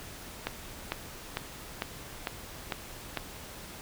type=click train; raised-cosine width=0.3 ms; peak=-14 dBFS; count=7; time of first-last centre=0.47-3.173 s; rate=2.22 Hz; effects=pink hiss -45 dBFS RMS until 3.81 s